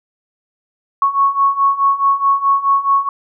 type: beating tone pair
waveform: sine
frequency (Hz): 1103 / 1107.7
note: C#6 / C#6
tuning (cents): -9 / -2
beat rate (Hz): 4.7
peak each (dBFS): -16 / -13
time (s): 1.02-3.09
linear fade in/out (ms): 2
effects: none